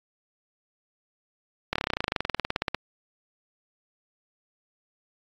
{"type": "slowing click train", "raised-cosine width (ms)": 0.3, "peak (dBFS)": -9, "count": 25, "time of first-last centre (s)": [1.73, 2.746], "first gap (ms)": 26, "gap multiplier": 1.04, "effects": ["AAC 64 kbps"]}